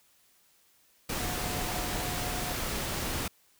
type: tone in noise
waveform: sine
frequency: 722 Hz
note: F#5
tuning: 43 cents flat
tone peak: -40 dBFS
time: 1.2-2.53 s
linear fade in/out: 5 ms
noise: pink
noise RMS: -33 dBFS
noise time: 1.09-3.28 s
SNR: -10 dB
effects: white hiss -65 dBFS RMS until 3.59 s